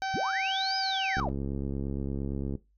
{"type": "harmonic tone", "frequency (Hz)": 770, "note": "G5", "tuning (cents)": -31, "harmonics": [1, 2, 3, 4, 5, 6, 7, 8], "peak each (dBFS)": [-30, -35, -43, -46, -45, -45, -48, -49], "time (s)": [0.02, 1.2], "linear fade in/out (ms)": 0}
{"type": "linear two-way sweep", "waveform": "sine", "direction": "up then down", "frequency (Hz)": [92.5, 5100, 511], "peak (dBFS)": -30, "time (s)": [0.14, 1.29], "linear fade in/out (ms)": 0, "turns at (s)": 0.77}
{"type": "click train", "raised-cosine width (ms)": 3, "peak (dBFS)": -21, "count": 96, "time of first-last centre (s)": [1.17, 2.553], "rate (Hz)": 68.7}
{"effects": ["noise-tail reverb RT60 0.2 s tail -17 dB re dry", "added 50 Hz sine -64 dBFS peak until 2.77 s"]}